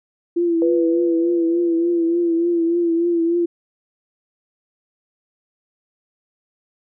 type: tone with vibrato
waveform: sine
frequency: 338.9 Hz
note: E4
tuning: 48 cents sharp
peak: -15 dBFS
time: 0.36-3.46 s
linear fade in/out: 10 ms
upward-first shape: triangle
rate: 3.4 Hz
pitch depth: 52 cents each way
type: tone with exponential decay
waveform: sine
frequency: 493.9 Hz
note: B4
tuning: in tune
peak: -17 dBFS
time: 0.62-3.34 s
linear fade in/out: 1 ms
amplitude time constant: 590 ms
effects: none